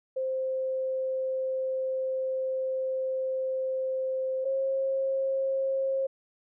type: tone pair in turn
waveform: sine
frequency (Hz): 523.3 / 536.5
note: C5 / C5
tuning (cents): 0 / +43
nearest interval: unison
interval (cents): 43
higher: second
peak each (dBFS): -27 / -25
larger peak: second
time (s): 0.16-4.45 / 4.45-6.07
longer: first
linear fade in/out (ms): 10
effects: none